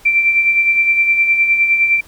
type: tone with tremolo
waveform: sine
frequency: 2349 Hz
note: D7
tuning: in tune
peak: -8 dBFS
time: 0.05-2.01 s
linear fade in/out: 10 ms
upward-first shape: sine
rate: 9.7 Hz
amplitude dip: 50%
effects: pink hiss -45 dBFS RMS until 2.07 s